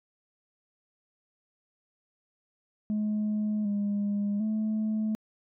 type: tone with pitch steps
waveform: sine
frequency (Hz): 211.9 / 203.9 / 216.5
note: G#3 / G#3 / A3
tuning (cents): +35 / -32 / -28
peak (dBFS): -24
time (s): 2.9-5.15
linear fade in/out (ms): 0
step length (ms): 750
effects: tanh soft clip ceiling -24 dBFS